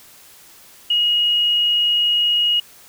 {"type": "tone", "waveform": "sine", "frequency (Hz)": 2885, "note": "F#7", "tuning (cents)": -44, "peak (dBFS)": -14, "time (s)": [0.9, 2.6], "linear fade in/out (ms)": 5, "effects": ["white hiss -46 dBFS RMS until 2.88 s"]}